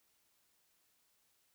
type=silence; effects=white hiss -75 dBFS RMS until 1.54 s